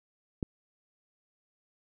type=click; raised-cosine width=3 ms; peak=-18 dBFS; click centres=0.428 s; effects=none